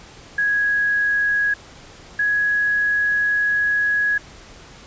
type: tone pair in turn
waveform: sine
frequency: 1661.2 / 1670.7 Hz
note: G#6 / G#6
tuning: 0 / +10 cents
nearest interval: unison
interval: 10 cents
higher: second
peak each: -16 dBFS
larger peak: neither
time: 0.38-1.54 / 2.19-4.18 s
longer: second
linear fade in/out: 5 ms
effects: pink hiss -43 dBFS RMS until 4.86 s + resampled to 16000 Hz